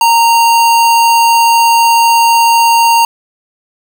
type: tone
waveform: square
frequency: 926 Hz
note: A#5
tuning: 12 cents flat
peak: -6 dBFS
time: 0.01-3.05 s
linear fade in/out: 2 ms
effects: none